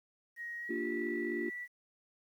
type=tone with pitch glide; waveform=sine; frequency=1884 to 1956.1 Hz; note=A#6 to B6; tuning=+18 to -17 cents; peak=-39 dBFS; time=0.36-1.68 s; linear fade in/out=50 ms; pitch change=+65 cents; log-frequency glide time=0.58-0.84 s
type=chord; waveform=sine; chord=G minor seventh; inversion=first; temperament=equal; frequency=233.1 / 293.7 / 349.2 / 392 Hz; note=Bb3 / D4 / F4 / G4; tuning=0 / 0 / 0 / 0 cents; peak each=-40 / -40 / -36 / -42 dBFS; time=0.69-1.5 s; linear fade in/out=10 ms
effects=tanh soft clip ceiling -23 dBFS + 11-bit